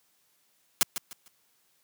white noise with echo, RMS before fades -21 dBFS, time 0.81-0.83 s, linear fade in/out 0 ms, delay 150 ms, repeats 3, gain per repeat -11 dB, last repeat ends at 1.28 s, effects white hiss -69 dBFS RMS until 1.83 s + high-pass 100 Hz 12 dB/octave

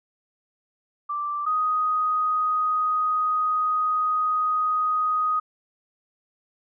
sine tone pair in turn, 1174.7 / 1248.7 Hz, D6 / D#6, 0 / +6 cents, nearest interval minor second, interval 106 cents, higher second, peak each -25 / -20 dBFS, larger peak second, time 1.09-1.46 / 1.46-5.4 s, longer second, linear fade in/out 10 ms, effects none

